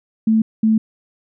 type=tone pair in turn; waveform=sine; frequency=220.9 / 219.8 Hz; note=A3 / A3; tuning=+7 / -2 cents; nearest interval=unison; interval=9 cents; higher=first; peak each=-11 dBFS; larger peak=neither; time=0.27-0.42 / 0.63-0.78 s; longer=neither; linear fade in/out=5 ms; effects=none